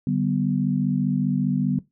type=chord; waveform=sine; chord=G major; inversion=second; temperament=equal with one note detuned; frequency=146.83 / 191.85 / 246.9 Hz; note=D3 / G3 / B3; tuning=0 / -37 / 0 cents; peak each=-24 dBFS; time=0.07-1.79 s; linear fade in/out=2 ms; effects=noise-tail reverb RT60 0.2 s tail -20 dB re dry